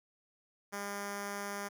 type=tone with notch filter; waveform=5% pulse; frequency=201.9 Hz; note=G#3; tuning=49 cents flat; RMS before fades=-40 dBFS; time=0.72-1.69 s; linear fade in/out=20 ms; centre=2700 Hz; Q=2; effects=none